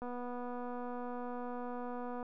click train, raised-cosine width 1 ms, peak -30 dBFS, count 542, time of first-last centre 0.02-2.228 s, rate 245 Hz, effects none

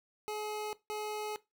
25% pulse tone bursts at uneven times, 424.1 Hz, G#4, 36 cents sharp, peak -32 dBFS, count 2, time 0.28-0.73 / 0.9-1.36 s, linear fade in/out 0 ms, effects noise-tail reverb RT60 0.2 s tail -18 dB re dry

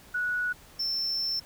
sine / triangle tone pair in turn, 1468 / 5363 Hz, F#6 / E8, -14 / +29 cents, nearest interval octave + minor seventh, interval 2243 cents, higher second, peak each -26 dBFS, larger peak neither, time 0.14-0.53 / 0.79-1.4 s, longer second, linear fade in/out 10 ms, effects pink hiss -53 dBFS RMS until 1.45 s

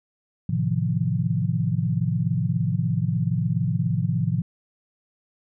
sine chord, F dominant seventh, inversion first, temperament equal with one note detuned, 110 / 130.81 / 157.74 / 174.61 Hz, A2 / C3 / Eb3 / F3, 0 / 0 / +24 / 0 cents, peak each -26 dBFS, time 0.49-4.42 s, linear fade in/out 5 ms, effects none

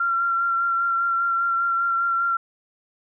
sine tone with vibrato, 1371 Hz, F6, 32 cents flat, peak -19 dBFS, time 0-2.37 s, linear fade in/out 5 ms, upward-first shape sine, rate 5 Hz, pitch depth 18 cents each way, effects none

